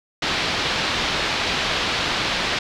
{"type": "low-pass noise", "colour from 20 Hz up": "white", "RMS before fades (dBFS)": -23, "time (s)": [0.22, 2.59], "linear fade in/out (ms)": 5, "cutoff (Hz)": 4300, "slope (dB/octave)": 24, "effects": []}